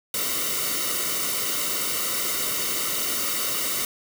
white noise with comb filter, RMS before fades -26 dBFS, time 0.14-3.85 s, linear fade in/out 2 ms, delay 1.2 ms, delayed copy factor -0.8, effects none

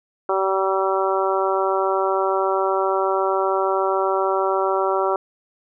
harmonic tone, 191.9 Hz, G3, 37 cents flat, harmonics 2 / 3 / 4 / 5 / 6 / 7, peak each -22 / -24 / -25 / -26 / -27 / -27 dBFS, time 0.29-5.16 s, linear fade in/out 2 ms, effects none

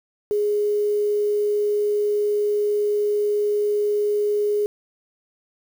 sine tone with quantisation, 415.3 Hz, G#4, in tune, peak -18 dBFS, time 0.31-4.66 s, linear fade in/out 0 ms, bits 7, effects none

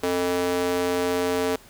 square tone with high-pass filter, 88.8 Hz, F2, 29 cents sharp, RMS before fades -24 dBFS, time 0.03-1.56 s, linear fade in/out 5 ms, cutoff 380 Hz, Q 2.4, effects pink hiss -50 dBFS RMS until 1.69 s

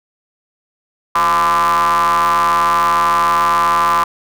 square ring-modulated tone, 81.9 Hz, E2, 11 cents flat, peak -9 dBFS, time 1.15-4.04 s, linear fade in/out 5 ms, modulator 1100 Hz, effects none

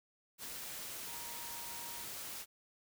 sine tone in noise, 942 Hz, A#5, 18 cents sharp, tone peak -52 dBFS, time 1.05-2.06 s, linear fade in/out 50 ms, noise white, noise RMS -45 dBFS, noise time 0.38-2.46 s, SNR -10 dB, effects none

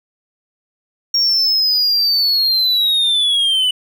triangle linear sweep, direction down, 5580 to 2960 Hz, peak -11 dBFS, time 1.14-3.71 s, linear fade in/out 5 ms, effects none

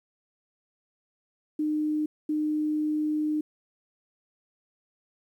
sine tone bursts at uneven times, 304.5 Hz, D#4, 37 cents flat, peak -24 dBFS, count 2, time 1.59-2.06 / 2.29-3.41 s, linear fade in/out 5 ms, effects 10-bit

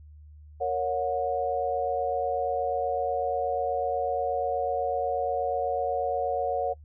sine chord, F# major, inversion first, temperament equal with one note detuned, 466.2 / 554.4 / 727.3 Hz, A#4 / C#5 / F#5, 0 / 0 / -30 cents, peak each -31 / -29 / -28 dBFS, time 0.6-6.74 s, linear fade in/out 20 ms, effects noise-tail reverb RT60 0.1 s tail -22 dB re dry + added 75 Hz sine -46 dBFS peak until 6.84 s

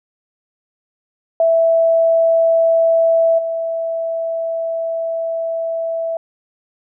sine tone with level steps, 659.3 Hz, E5, in tune, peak -10 / -18 dBFS, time 1.4-6.17 s, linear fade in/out 2 ms, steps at 3.38 s, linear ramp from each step 10 ms, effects none

